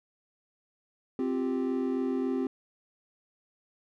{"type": "chord", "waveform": "triangle", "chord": "C suspended fourth", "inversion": "none", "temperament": "just", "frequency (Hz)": [261.6, 348.8, 392.4], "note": ["C4", "F4", "G4"], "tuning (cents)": [0, -2, 2], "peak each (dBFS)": [-27, -33, -31], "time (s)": [1.19, 2.47], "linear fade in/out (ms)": 2, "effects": []}